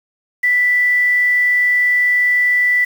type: tone with quantisation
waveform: sine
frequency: 1975.5 Hz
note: B6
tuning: in tune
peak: -11 dBFS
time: 0.43-2.85 s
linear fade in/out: 10 ms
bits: 6
effects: none